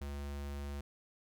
square tone, 71 Hz, C#2, 42 cents sharp, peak -40 dBFS, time 0.01-0.81 s, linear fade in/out 5 ms, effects none

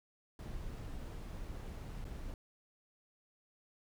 brown noise with dropouts, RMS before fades -44 dBFS, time 0.39-2.34 s, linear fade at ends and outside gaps 1 ms, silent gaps 2.043-2.051 s, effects none

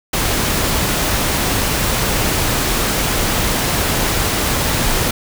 pink noise, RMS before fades -17 dBFS, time 0.13-5.11 s, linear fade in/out 5 ms, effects none

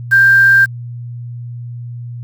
sine tone with quantisation, 1584 Hz, G6, 18 cents sharp, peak -5 dBFS, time 0.11-0.66 s, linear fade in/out 20 ms, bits 5, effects added 120 Hz sine -24 dBFS peak until 2.23 s

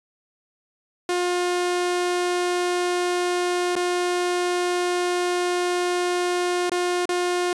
sawtooth tone with dropouts, 355.9 Hz, F4, 33 cents sharp, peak -17 dBFS, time 1.09-7.53 s, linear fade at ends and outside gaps 2 ms, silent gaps 3.755-3.763 / 6.696-6.717 / 7.055-7.091 s, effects resampled to 24000 Hz

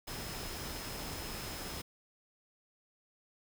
sine tone in noise, 5140 Hz, E8, 45 cents flat, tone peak -50 dBFS, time 0.07-1.82 s, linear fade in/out 10 ms, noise pink, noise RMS -42 dBFS, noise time 0.07-1.82 s, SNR -11 dB, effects none

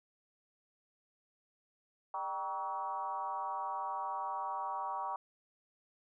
sine tone with frequency modulation, 952 Hz, A#5, 36 cents sharp, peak -35 dBFS, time 2.14-5.16 s, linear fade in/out 2 ms, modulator 175 Hz, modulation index 1.3, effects none

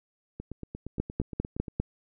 two click trains, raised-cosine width 3 ms, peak -14 / -24 dBFS, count 5 / 13, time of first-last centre 1-1.8 / 0.4-1.799 s, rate 5 / 8.58 Hz, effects none

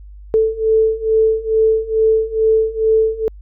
sine beating tone pair, 440 / 442.3 Hz, A4 / A4, 0 / +9 cents, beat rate 2.3 Hz, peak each -16 / -14 dBFS, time 0.34-3.28 s, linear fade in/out 0 ms, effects added 50 Hz sine -34 dBFS peak until 3.41 s

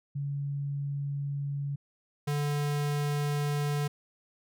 sine / square tone pair in turn, 141.4 / 145.88 Hz, C#3 / D3, +35 / -11 cents, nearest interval minor second, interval 54 cents, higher second, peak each -30 / -28 dBFS, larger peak second, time 0.15-1.76 / 2.27-3.88 s, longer neither, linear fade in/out 10 ms, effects none

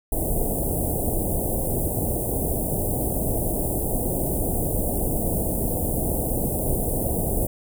pink band-stop noise, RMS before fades -24 dBFS, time 0.12-7.47 s, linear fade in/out 5 ms, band 740 to 9000 Hz, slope 48 dB/octave, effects none

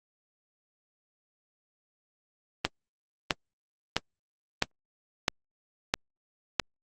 click train, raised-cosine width 0.2 ms, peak -5 dBFS, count 7, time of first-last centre 2.65-6.597 s, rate 1.52 Hz, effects Opus 24 kbps

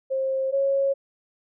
sine tone pair in turn, 532 / 548.9 Hz, C5 / C#5, +29 / -17 cents, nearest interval minor second, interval 54 cents, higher second, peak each -22 / -19 dBFS, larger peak second, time 0.1-0.52 / 0.52-0.94 s, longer neither, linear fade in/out 20 ms, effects none

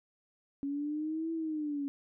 sine linear two-way sweep, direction up then down, 277.2 to 329.6 to 277.2 Hz, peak -32 dBFS, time 0.63-1.88 s, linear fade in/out 0 ms, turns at 1.32 s, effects none

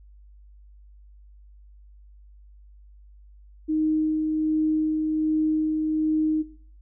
sine tone with tremolo, 311.1 Hz, D#4, in tune, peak -20 dBFS, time 3.68-6.43 s, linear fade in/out 20 ms, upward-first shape sine, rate 1.3 Hz, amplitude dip 30%, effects noise-tail reverb RT60 0.5 s tail -17 dB re dry + added 50 Hz sine -47 dBFS peak until 6.81 s

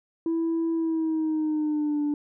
sine tone with pitch glide, 329.6 to 293.6 Hz, E4 to D4, 0 to 0 cents, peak -21 dBFS, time 0.26-2.14 s, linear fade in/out 2 ms, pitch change -200 cents, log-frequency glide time 0.73-2.03 s, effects tanh soft clip ceiling -21 dBFS

